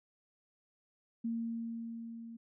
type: tone with level ramp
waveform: sine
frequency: 230 Hz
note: A#3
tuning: 23 cents flat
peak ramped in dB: -32 to -45 dBFS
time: 1.24-2.37 s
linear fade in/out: 10 ms
effects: none